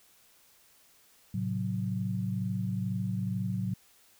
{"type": "chord", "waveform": "sine", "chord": "F# diminished", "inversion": "first", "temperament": "just", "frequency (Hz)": [111, 133.2, 185], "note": ["A2", "C3", "F#3"], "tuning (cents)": [16, 31, 0], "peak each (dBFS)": [-33, -37, -32], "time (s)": [1.34, 3.74], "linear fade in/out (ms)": 5, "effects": ["white hiss -62 dBFS RMS until 4.19 s"]}